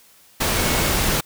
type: tone in noise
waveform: sine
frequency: 2202 Hz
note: C#7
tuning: 12 cents flat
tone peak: -31 dBFS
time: 0.56-0.91 s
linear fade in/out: 10 ms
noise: pink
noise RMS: -20 dBFS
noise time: 0.4-1.21 s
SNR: -14 dB
effects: white hiss -52 dBFS RMS until 1.25 s